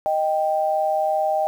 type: tone pair together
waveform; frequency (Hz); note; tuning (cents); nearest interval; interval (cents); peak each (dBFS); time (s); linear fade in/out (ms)
sine; 622.3 / 784.6; D#5 / G5; 0 / +1; major third; 401; -21; 0.06-1.47; 0
effects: 8-bit